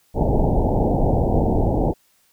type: low-pass noise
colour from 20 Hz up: pink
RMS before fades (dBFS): -18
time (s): 0.14-1.94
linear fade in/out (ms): 50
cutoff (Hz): 870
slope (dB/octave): 96
effects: white hiss -61 dBFS RMS until 2.32 s